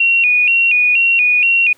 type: tone with vibrato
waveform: sine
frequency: 2598 Hz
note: E7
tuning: 26 cents flat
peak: -9 dBFS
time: 0-1.73 s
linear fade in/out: 5 ms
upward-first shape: square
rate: 2.1 Hz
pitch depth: 92 cents each way
effects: pink hiss -51 dBFS RMS until 1.77 s + high-pass 200 Hz 12 dB/octave